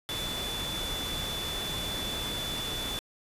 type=tone in noise; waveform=sine; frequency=3482 Hz; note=A7; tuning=19 cents flat; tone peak=-34 dBFS; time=0.09-2.99 s; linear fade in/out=0 ms; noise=pink; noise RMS=-36 dBFS; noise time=0.09-2.99 s; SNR=-1 dB; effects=resampled to 32000 Hz